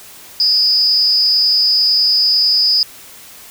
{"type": "tone with amplitude modulation", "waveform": "sine", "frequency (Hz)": 4969, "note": "D#8", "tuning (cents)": -3, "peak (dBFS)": -6, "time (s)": [0.4, 2.83], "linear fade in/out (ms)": 2, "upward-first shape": "sine", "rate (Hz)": 251, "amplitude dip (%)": 85, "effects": ["white hiss -38 dBFS RMS until 3.5 s"]}